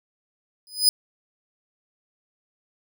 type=tone with exponential growth; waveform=sawtooth; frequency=5000 Hz; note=D#8; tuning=8 cents sharp; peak=-8 dBFS; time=0.67-0.89 s; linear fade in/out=1 ms; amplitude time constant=47 ms; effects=none